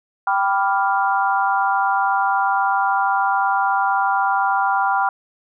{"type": "chord", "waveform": "sine", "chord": "G dominant seventh", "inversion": "none", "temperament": "equal", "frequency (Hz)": [784, 987.8, 1174.7, 1396.9], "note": ["G5", "B5", "D6", "F6"], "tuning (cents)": [0, 0, 0, 0], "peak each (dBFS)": [-19, -21, -25, -22], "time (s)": [0.27, 5.09], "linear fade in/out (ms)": 2, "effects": []}